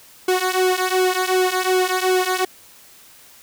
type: tone with flanger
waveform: sawtooth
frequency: 370 Hz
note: F#4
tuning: in tune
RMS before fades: -19 dBFS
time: 0.28-2.45 s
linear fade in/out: 5 ms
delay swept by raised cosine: 1.6 to 3.1 ms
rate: 2.7 Hz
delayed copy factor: -0.85
effects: white hiss -47 dBFS RMS until 3.42 s